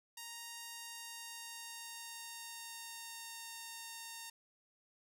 5% pulse tone with pitch glide, 932.3 to 918.9 Hz, A#5 to A#5, 0 to -25 cents, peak -34 dBFS, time 0.17-4.3 s, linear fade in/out 5 ms, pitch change -25 cents, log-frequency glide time 0.65-3.48 s, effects none

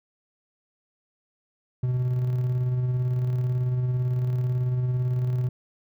triangle tone with tremolo, 125.5 Hz, B2, 28 cents sharp, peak -19 dBFS, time 1.83-5.49 s, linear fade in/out 5 ms, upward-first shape square, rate 18 Hz, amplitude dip 25%, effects none

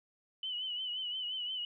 sine tone with vibrato, 2992 Hz, F#7, 19 cents sharp, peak -35 dBFS, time 0.43-1.65 s, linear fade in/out 2 ms, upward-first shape triangle, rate 5.7 Hz, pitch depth 71 cents each way, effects none

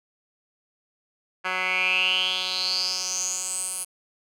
10% pulse tone with band-pass filter sweep, 185 Hz, F#3, in tune, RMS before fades -26 dBFS, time 1.44-3.85 s, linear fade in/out 20 ms, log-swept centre 1800 to 10000 Hz, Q 7.9, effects none

